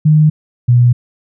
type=tone pair in turn; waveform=sine; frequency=153.5 / 121.83 Hz; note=D#3 / B2; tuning=-23 / -23 cents; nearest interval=major third; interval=400 cents; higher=first; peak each=-5 dBFS; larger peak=neither; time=0.05-0.3 / 0.68-0.93 s; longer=neither; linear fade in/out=10 ms; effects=none